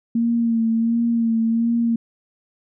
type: tone with vibrato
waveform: sine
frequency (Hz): 229.9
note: A#3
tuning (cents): -24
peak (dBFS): -16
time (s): 0.15-1.96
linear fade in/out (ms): 5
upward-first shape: sine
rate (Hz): 1.4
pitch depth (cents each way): 32
effects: none